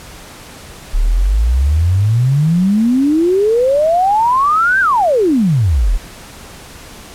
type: exponential two-way sweep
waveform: sine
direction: up then down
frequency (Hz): 34.17 to 1612 to 34.17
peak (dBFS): -9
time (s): 0.93-5.98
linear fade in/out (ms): 20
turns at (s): 4.8
effects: pink hiss -35 dBFS RMS until 7.14 s + low-pass 12000 Hz 12 dB/octave